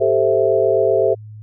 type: chord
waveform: sine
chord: A minor seventh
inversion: third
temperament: equal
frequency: 392 / 440 / 523.3 / 659.3 Hz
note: G4 / A4 / C5 / E5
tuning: 0 / 0 / 0 / 0 cents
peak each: -18 dBFS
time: 0-1.15 s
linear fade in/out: 20 ms
effects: added 107 Hz sine -33 dBFS peak until 1.42 s